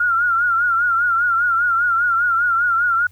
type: tone with vibrato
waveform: sine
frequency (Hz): 1400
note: F6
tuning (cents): +4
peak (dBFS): -14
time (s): 0-3.07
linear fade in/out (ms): 5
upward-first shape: triangle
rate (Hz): 5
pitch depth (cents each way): 93
effects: added 92 Hz sine -46 dBFS peak until 3.11 s + white hiss -57 dBFS RMS until 3.11 s